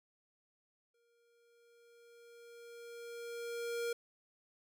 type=tone with exponential growth; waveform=square; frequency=470 Hz; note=A#4; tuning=14 cents sharp; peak=-35 dBFS; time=0.94-3.93 s; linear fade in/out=5 ms; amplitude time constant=650 ms; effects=none